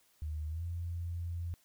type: tone with pitch glide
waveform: sine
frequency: 76.8 to 85.71 Hz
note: D#2 to F2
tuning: -22 to -32 cents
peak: -35 dBFS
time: 0.22-1.54 s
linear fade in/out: 0 ms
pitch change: +190 cents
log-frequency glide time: 0.48-0.64 s
effects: white hiss -69 dBFS RMS until 1.64 s